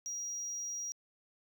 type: tone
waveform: sine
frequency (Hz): 5730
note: F8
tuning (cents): +44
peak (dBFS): -34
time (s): 0.06-0.92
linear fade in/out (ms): 0
effects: tanh soft clip ceiling -36 dBFS